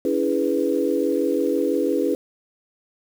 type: chord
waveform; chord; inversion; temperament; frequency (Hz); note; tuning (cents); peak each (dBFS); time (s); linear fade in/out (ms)
sine; C# minor seventh; none; equal with one note detuned; 283.5 / 329.6 / 415.3 / 493.9; C#4 / E4 / G#4 / B4; +39 / 0 / 0 / 0; -24; 0.05-2.15; 2
effects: 7-bit